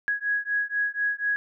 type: beating tone pair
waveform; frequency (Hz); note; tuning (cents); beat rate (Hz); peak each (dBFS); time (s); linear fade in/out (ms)
sine; 1661.2 / 1665.3; G#6 / G#6; 0 / +4; 4.1; -27; 0.08-1.36; 0
effects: none